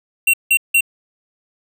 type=tone bursts; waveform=square; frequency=2739 Hz; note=F7; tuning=34 cents flat; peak=-11 dBFS; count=3; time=0.27-0.808 s; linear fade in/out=5 ms; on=66 ms; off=170 ms; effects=none